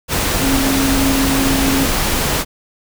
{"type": "tone in noise", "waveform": "sine", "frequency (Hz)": 270.4, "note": "C#4", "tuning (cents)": -43, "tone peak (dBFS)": -15, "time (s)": [0.4, 1.88], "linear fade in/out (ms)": 50, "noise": "pink", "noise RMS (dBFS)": -17, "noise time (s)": [0.08, 2.45], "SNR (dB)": -1, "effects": []}